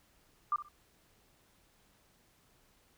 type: tone with echo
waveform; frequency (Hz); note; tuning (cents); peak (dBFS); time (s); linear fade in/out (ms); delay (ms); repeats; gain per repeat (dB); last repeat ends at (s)
sine; 1190; D6; +22; -27; 0.52-0.56; 2; 63; 2; -13; 0.686
effects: pink hiss -68 dBFS RMS until 2.97 s